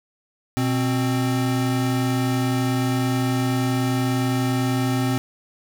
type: tone pair together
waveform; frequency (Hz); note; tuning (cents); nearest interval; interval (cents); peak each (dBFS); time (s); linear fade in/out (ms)
square; 123.47 / 261.6; B2 / C4; 0 / 0; octave + minor second; 1300; -23; 0.57-5.18; 0
effects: none